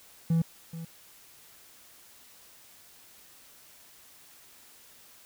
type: tone with echo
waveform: triangle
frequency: 164.81 Hz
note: E3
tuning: in tune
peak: -19 dBFS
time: 0.3-0.42 s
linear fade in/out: 5 ms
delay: 430 ms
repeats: 1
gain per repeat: -15 dB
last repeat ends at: 0.85 s
effects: tanh soft clip ceiling -15 dBFS + white hiss -55 dBFS RMS until 5.25 s